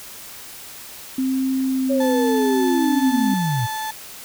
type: tone with vibrato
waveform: sine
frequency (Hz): 261.6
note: C4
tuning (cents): 0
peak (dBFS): -18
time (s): 1.18-3.34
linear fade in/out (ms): 5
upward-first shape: sine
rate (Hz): 0.74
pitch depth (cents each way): 15
type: linear sweep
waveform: sine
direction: down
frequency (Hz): 558 to 110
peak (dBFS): -19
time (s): 1.89-3.67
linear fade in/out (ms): 20
type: tone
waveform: 35% pulse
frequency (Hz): 872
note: A5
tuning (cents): -16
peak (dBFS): -23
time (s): 2-3.91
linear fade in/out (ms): 5
effects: white hiss -38 dBFS RMS until 4.24 s